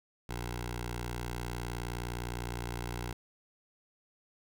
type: tone with notch filter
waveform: 10% pulse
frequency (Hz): 59.6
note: A#1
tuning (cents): +39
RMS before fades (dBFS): -38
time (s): 0.29-3.13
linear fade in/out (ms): 5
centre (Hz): 230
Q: 1.1
effects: none